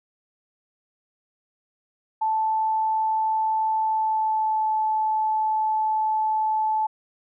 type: tone with pitch glide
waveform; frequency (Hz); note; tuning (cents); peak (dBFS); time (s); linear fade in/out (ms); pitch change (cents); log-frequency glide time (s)
sine; 877 to 868.9; A5 to A5; -6 to -22; -20; 2.21-6.87; 10; -16; 3.8-4.69
effects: none